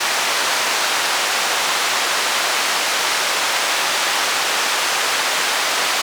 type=band-pass noise; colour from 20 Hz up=pink; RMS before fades=-19 dBFS; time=0-6.02 s; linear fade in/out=10 ms; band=800 to 6900 Hz; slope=12 dB/octave; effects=none